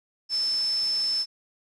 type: tone in noise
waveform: sine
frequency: 5274 Hz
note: E8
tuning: in tune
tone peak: -23 dBFS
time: 0.29-1.26 s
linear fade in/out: 50 ms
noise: white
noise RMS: -41 dBFS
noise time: 0.29-1.26 s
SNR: +15 dB
effects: resampled to 24000 Hz